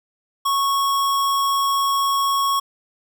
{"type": "tone", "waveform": "square", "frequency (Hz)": 1104, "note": "C#6", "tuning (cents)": -7, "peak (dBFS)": -18, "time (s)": [0.45, 2.6], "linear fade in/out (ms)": 10, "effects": []}